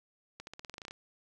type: accelerating click train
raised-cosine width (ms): 0.2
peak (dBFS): -27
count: 12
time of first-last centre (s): 0.4-0.909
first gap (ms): 71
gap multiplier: 0.91
effects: none